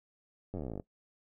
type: slowing click train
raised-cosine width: 2 ms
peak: -26 dBFS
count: 18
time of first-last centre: 0.54-0.798 s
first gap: 10 ms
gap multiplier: 1.05
effects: noise-tail reverb RT60 0.1 s tail -19 dB re dry